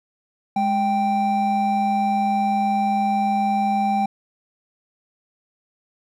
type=tone pair together; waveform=triangle; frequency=207.7 / 784.2 Hz; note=G#3 / G5; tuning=0 / 0 cents; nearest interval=octave + major seventh; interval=2300 cents; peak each=-21 / -17 dBFS; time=0.56-4.06 s; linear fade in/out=5 ms; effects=none